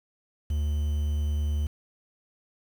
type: tone with quantisation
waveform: triangle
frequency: 74.2 Hz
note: D2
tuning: 18 cents sharp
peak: -22 dBFS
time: 0.5-1.67 s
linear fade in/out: 5 ms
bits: 8
effects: none